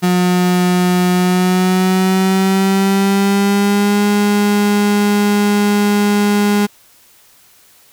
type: tone with pitch glide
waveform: 35% pulse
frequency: 179.9 to 205.5 Hz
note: F#3 to G#3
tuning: -48 to -18 cents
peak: -9 dBFS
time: 0.02-6.67 s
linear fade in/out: 20 ms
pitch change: +230 cents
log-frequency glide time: 1.11-4.05 s
effects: white hiss -48 dBFS RMS until 7.92 s